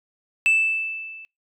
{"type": "tone with level ramp", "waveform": "sine", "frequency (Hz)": 2640, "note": "E7", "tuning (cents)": 2, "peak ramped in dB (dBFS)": [-11, -39], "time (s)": [0.46, 1.25], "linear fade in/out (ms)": 0, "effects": ["noise-tail reverb RT60 0.2 s tail -26 dB re dry", "tanh soft clip ceiling -13 dBFS"]}